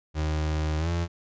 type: tone with pitch glide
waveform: 35% pulse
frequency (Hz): 77.3 to 85.28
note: D#2 to F2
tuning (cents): -11 to -41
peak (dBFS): -23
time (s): 0.14-1.08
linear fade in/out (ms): 50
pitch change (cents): +170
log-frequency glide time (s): 0.78-0.89
effects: resampled to 16000 Hz